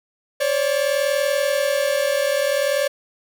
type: tone pair together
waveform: 45% pulse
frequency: 537.5 / 578 Hz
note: C5 / D5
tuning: +47 / -28 cents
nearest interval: minor second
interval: 125 cents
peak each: -22 / -20 dBFS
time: 0.4-2.88 s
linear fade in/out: 10 ms
effects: none